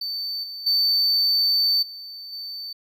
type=tone with level steps; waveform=triangle; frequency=4548 Hz; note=C#8; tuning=44 cents sharp; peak=-25 / -31 / -16 / -34 / -30 dBFS; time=0.01-2.73 s; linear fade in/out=5 ms; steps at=0.43 / 0.66 / 1.82 / 2.32 s; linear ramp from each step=10 ms; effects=none